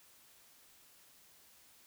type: silence
effects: white hiss -63 dBFS RMS until 1.86 s